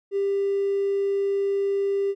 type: tone with hard clipping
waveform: triangle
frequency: 396.8 Hz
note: G4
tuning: 21 cents sharp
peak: -21 dBFS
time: 0.11-2.15 s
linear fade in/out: 50 ms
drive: 3 dB
effects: none